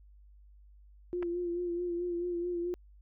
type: tone with vibrato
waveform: sine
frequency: 349.2 Hz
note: F4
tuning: in tune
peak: -31 dBFS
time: 1.13-2.74 s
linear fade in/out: 0 ms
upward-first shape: sine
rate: 4.6 Hz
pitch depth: 35 cents each way
type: clicks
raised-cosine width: 0.5 ms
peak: -28 dBFS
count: 2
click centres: 1.226 / 1.229 s
effects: added 50 Hz sine -54 dBFS peak until 3.01 s